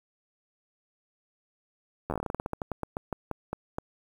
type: slowing click train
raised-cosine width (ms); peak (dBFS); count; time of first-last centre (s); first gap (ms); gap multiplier
1; -17; 22; 2.1-3.785; 11; 1.17
effects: 8-bit